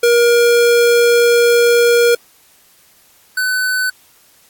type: tone pair in turn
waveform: square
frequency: 474.6 / 1506.8 Hz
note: A#4 / F#6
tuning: +31 / +31 cents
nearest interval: octave + minor sixth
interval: 2000 cents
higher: second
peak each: -9 / -15 dBFS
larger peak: first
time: 0.03-2.15 / 3.37-3.9 s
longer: first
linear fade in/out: 5 ms
effects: white hiss -50 dBFS RMS until 4.49 s + AAC 64 kbps